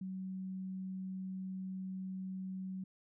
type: tone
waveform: sine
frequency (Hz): 188.3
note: F#3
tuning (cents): +31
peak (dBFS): -39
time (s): 0.01-2.84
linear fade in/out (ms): 5
effects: none